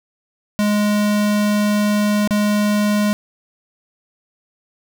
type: tone with dropouts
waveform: square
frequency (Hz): 208.1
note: G#3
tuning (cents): +4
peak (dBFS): -15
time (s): 0.59-3.13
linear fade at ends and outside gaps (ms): 0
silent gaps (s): 2.275-2.308
effects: none